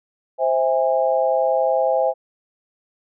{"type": "chord", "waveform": "sine", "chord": "C augmented", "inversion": "none", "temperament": "just", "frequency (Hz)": [523.3, 654.1, 817.6], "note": ["C5", "E5", "G#5"], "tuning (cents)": [0, -14, -27], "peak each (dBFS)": [-19, -20, -22], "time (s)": [0.38, 2.14], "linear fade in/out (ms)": 50, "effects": []}